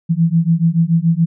sine beating tone pair, 162.7 / 169.7 Hz, E3 / F3, -22 / -49 cents, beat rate 7 Hz, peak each -14 dBFS, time 0.09-1.26 s, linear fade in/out 20 ms, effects none

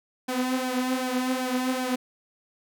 sawtooth tone with flanger, 255 Hz, C4, 44 cents flat, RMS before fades -27 dBFS, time 0.28-1.96 s, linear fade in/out 10 ms, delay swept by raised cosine 1.2 to 5.1 ms, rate 2.6 Hz, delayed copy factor +0.65, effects none

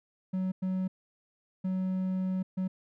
triangle tone bursts at uneven times, 186.8 Hz, F#3, 17 cents sharp, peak -26 dBFS, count 4, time 0.33-0.52 / 0.62-0.88 / 1.64-2.43 / 2.57-2.68 s, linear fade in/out 10 ms, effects none

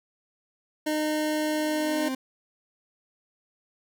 25% pulse tone, 306.3 Hz, D#4, 27 cents flat, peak -21 dBFS, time 0.86-2.09 s, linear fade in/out 10 ms
40% pulse tone with exponential growth, 261.6 Hz, C4, in tune, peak -26 dBFS, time 1.18-2.15 s, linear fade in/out 5 ms, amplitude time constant 210 ms
effects none

